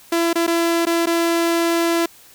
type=tone with dropouts; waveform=sawtooth; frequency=336.4 Hz; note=E4; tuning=35 cents sharp; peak=-12 dBFS; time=0.12-2.06 s; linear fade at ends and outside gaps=5 ms; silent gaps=0.331-0.355 / 0.467-0.476 / 0.854-0.867 / 1.059-1.069 s; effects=white hiss -47 dBFS RMS until 2.34 s